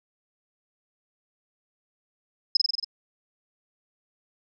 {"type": "tone with echo", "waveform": "sine", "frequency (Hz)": 5090, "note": "D#8", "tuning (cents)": 39, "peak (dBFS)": -15, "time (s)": [2.55, 2.57], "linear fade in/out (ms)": 5, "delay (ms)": 46, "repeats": 6, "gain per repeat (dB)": -2, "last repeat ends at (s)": 2.846, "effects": []}